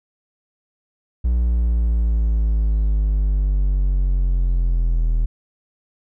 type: linear sweep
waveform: triangle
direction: down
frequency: 60.2 to 40 Hz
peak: -13 dBFS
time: 1.24-5.26 s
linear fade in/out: 10 ms
effects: none